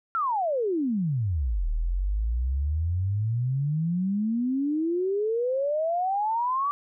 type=exponential two-way sweep; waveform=sine; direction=down then up; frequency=1389 to 37.52 to 1167 Hz; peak=-23 dBFS; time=0.15-6.71 s; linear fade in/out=0 ms; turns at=1.69 s; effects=none